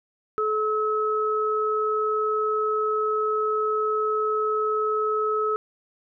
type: tone pair together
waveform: sine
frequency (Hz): 430 / 1289.7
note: A4 / E6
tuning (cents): -40 / -38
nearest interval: octave + perfect fifth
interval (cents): 1902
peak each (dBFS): -24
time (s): 0.38-5.56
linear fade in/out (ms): 0
effects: none